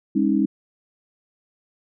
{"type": "tone cluster", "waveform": "sine", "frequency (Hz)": [202.9, 272.9, 313.4], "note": ["G#3", "C#4", "D#4"], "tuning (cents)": [-40, -27, 13], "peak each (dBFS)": -21, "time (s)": [0.15, 0.46], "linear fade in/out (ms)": 10, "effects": []}